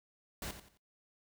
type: noise with echo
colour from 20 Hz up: pink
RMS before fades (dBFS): -41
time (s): 0.42-0.51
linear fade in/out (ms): 2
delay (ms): 88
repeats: 3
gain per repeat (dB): -10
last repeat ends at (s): 0.774
effects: noise-tail reverb RT60 0.2 s tail -25 dB re dry